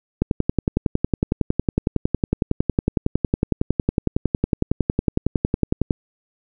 click train, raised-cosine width 3 ms, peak -4 dBFS, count 63, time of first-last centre 0.22-5.908 s, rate 10.9 Hz, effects none

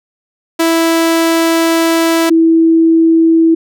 sawtooth / sine tone pair in turn, 329.6 / 327.1 Hz, E4 / E4, 0 / -13 cents, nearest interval unison, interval 13 cents, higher first, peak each -5 dBFS, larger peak neither, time 0.59-2.3 / 2.3-3.55 s, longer first, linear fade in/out 10 ms, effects none

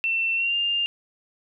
sine tone with pitch glide, 2690 to 2803 Hz, E7 to F7, +34 to +6 cents, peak -21 dBFS, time 0.04-0.86 s, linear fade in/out 0 ms, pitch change +72 cents, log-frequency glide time 0.34-0.55 s, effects none

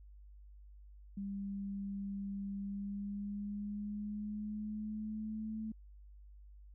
sine tone with pitch glide, 198.4 to 218.9 Hz, G3 to A3, +21 to -9 cents, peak -38 dBFS, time 1.17-5.72 s, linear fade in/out 5 ms, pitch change +170 cents, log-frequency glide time 2.56-5.6 s, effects added 50 Hz sine -53 dBFS peak until 6.74 s

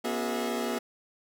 30% pulse tone cluster, 241.6 / 273.2 / 362 / 416.4 / 652 Hz, B3 / C#4 / F#4 / G#4 / E5, -38 / -25 / -38 / +5 / -19 cents, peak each -30 / -38 / -33 / -33 / -34 dBFS, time 0.04-0.79 s, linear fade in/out 10 ms, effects none

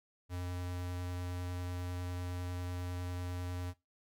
square tone with vibrato, 89.4 Hz, F2, 41 cents sharp, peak -38 dBFS, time 0.29-3.74 s, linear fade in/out 50 ms, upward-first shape triangle, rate 10 Hz, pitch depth 8 cents each way, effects noise-tail reverb RT60 0.2 s tail -17 dB re dry

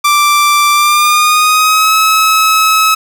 sawtooth tone with pitch glide, 1174.7 to 1288.4 Hz, D6 to E6, 0 to -40 cents, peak -3 dBFS, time 0.04-2.95 s, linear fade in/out 10 ms, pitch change +160 cents, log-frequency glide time 0.72-1.94 s, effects none

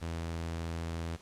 sawtooth tone, 83 Hz, E2, 12 cents sharp, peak -31 dBFS, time 0.01-1.17 s, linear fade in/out 20 ms, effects pink hiss -57 dBFS RMS until 1.21 s + low-pass 9000 Hz 12 dB/octave

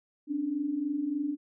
sine tone pair together, 270.6 / 294 Hz, C#4 / D4, -42 / +2 cents, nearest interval minor second, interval 144 cents, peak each -35 / -29 dBFS, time 0.27-1.37 s, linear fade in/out 50 ms, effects none

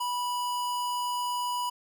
square tone, 981 Hz, B5, 12 cents flat, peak -29 dBFS, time 0-1.7 s, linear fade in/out 10 ms, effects none

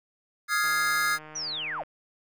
square chord, F minor seventh, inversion third, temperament equal with one note detuned, 1244.5 / 1396.9 / 1667.9 / 2093 Hz, Eb6 / F6 / Ab6 / C7, 0 / 0 / +7 / 0 cents, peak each -30 / -30 / -28 / -32 dBFS, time 0.48-1.19 s, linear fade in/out 50 ms
click train, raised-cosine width 0.5 ms, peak -30 dBFS, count 185, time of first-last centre 0.64-1.835 s, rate 154 Hz
sine linear sweep, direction down, 6050 to 470 Hz, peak -30 dBFS, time 1.35-1.83 s, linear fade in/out 10 ms
effects none

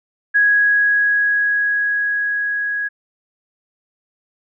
sine tone with level ramp, 1661.2 Hz, G#6, in tune, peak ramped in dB -10 to -19 dBFS, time 0.34-2.89 s, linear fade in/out 20 ms, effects none

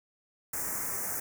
white band-stop noise, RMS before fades -34 dBFS, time 0.53-1.2 s, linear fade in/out 5 ms, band 2100 to 5900 Hz, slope 48 dB/octave, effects none

